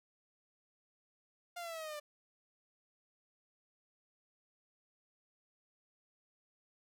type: exponential sweep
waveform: sawtooth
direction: down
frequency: 707 to 587.3 Hz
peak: -38 dBFS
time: 1.56-2 s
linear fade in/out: 10 ms
effects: none